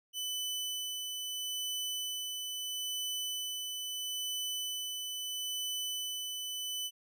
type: tone with tremolo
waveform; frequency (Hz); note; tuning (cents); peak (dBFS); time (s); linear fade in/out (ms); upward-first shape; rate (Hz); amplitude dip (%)
sawtooth; 3000; F#7; +23; -31; 0.13-6.91; 50; sine; 0.76; 30
effects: none

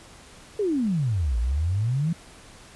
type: exponential two-way sweep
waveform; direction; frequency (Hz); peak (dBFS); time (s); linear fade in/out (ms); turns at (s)
sine; down then up; 440 to 55 to 173.4; -21; 0.59-2.13; 5; 1.38
effects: pink hiss -48 dBFS RMS until 2.75 s + resampled to 24000 Hz

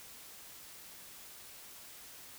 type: silence
effects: white hiss -52 dBFS RMS until 2.38 s

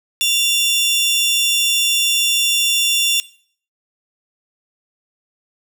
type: tone pair together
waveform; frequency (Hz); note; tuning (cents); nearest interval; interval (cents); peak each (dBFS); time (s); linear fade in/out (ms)
sawtooth; 2773 / 3494; F7 / A7; -13 / -13; major third; 400; -14; 0.21-3.2; 0
effects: noise-tail reverb RT60 0.5 s tail -18 dB re dry

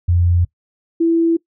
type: tone pair in turn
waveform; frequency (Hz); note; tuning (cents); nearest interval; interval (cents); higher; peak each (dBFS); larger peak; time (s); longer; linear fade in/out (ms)
sine; 87.31 / 332.1; F2 / E4; 0 / +13; octave + major seventh; 2313; second; -11; neither; 0.08-0.45 / 1-1.37; neither; 10
effects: noise-tail reverb RT60 0.1 s tail -21 dB re dry

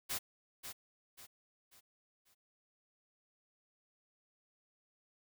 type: noise with echo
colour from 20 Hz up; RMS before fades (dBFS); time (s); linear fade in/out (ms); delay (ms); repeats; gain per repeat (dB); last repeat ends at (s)
white; -38; 0.09-0.19; 20; 540; 4; -8; 2.35
effects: none

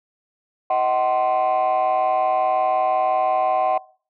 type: chord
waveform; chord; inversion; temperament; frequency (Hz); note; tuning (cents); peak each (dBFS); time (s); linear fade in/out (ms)
sine; C diminished; first; just; 627.9 / 753.5 / 1046.5; Eb5 / Gb5 / C6; +16 / +31 / 0; -21 / -17 / -23; 0.7-3.78; 5
effects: noise-tail reverb RT60 0.4 s tail -22 dB re dry + tanh soft clip ceiling -13 dBFS

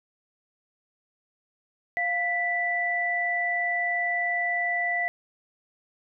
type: tone pair together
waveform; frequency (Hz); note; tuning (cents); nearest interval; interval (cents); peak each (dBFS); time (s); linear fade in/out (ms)
sine; 698.5 / 1975.7; F5 / B6; 0 / 0; octave + tritone; 1800; -29 / -25; 1.97-5.08; 0
effects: none

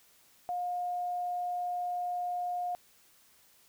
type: tone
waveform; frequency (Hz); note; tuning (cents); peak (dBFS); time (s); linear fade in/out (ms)
sine; 713; F5; +36; -31; 0.49-2.75; 0
effects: white hiss -63 dBFS RMS until 3.68 s

